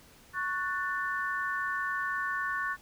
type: chord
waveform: sine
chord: F# minor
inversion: second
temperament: just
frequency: 1110 / 1480 / 1776 Hz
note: C#6 / F#6 / A6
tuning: +2 / 0 / +16 cents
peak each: -34 dBFS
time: 0.33-2.77 s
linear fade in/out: 50 ms
effects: pink hiss -57 dBFS RMS until 2.81 s